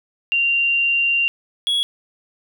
sine / triangle tone pair in turn, 2772 / 3345 Hz, F7 / G#7, -14 / +12 cents, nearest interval minor third, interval 326 cents, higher second, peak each -15 dBFS, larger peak neither, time 0.32-1.28 / 1.67-1.83 s, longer first, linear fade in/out 0 ms, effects none

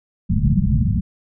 white low-pass noise, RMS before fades -17 dBFS, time 0.29-1.01 s, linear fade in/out 10 ms, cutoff 220 Hz, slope 96 dB/octave, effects none

